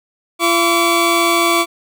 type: tone pair together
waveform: 20% pulse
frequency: 340.2 / 1143.6 Hz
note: F4 / D6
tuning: -45 / -46 cents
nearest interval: octave + major sixth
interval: 2099 cents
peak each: -10 dBFS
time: 0.39-1.66 s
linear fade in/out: 50 ms
effects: none